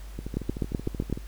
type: two click trains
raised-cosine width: 3 ms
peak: -21 / -13 dBFS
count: 14 / 7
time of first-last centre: 0.19-1.175 / 0.37-1.127 s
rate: 13.2 / 7.93 Hz
effects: added 50 Hz sine -38 dBFS peak until 1.27 s + pink hiss -52 dBFS RMS until 1.27 s